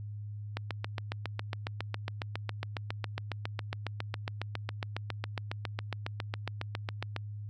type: click train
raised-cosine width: 0.3 ms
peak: -18 dBFS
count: 49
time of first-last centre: 0.57-7.163 s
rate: 7.28 Hz
effects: added 104 Hz sine -38 dBFS peak until 7.49 s